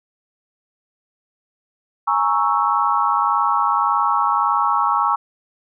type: chord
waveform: sine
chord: A# half-diminished seventh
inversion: third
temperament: equal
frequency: 830.6 / 932.3 / 1108.7 / 1318.5 Hz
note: G#5 / A#5 / C#6 / E6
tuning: 0 / 0 / 0 / 0 cents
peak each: -22 / -21 / -19 / -21 dBFS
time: 2.07-5.16 s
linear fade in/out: 10 ms
effects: none